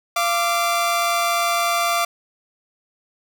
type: tone pair together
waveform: sawtooth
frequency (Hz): 688.1 / 1174.7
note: F5 / D6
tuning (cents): -26 / 0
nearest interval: major sixth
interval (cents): 926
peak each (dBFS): -17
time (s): 0.16-2.05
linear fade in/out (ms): 5
effects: none